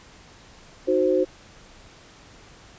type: chord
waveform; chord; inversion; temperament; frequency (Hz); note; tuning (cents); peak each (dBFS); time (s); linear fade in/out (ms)
sine; C diminished; first; equal; 311.1 / 370 / 523.3; Eb4 / Gb4 / C5; 0 / 0 / 0; -25 / -21 / -21; 0.87-1.25; 20
effects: pink hiss -49 dBFS RMS until 2.78 s + resampled to 16000 Hz